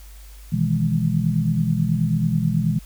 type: chord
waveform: sine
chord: E major seventh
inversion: second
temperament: equal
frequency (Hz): 123.47 / 155.56 / 164.81 / 207.7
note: B2 / D#3 / E3 / G#3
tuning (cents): 0 / 0 / 0 / 0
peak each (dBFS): -24 / -24 / -21 / -24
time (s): 0.52-2.79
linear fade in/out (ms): 10
effects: added 50 Hz sine -39 dBFS peak until 2.85 s + white hiss -50 dBFS RMS until 2.85 s